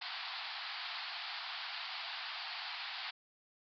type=band-pass noise; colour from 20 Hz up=white; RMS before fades=-43 dBFS; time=0.01-3.11 s; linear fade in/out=10 ms; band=690 to 4800 Hz; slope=96 dB/octave; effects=none